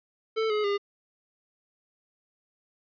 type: tone with pitch steps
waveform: square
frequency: 442.8 / 423 / 404.2 Hz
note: A4 / G#4 / G#4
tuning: +11 / +32 / -47 cents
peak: -25 dBFS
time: 0.36-0.78 s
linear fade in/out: 20 ms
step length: 140 ms
effects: resampled to 11025 Hz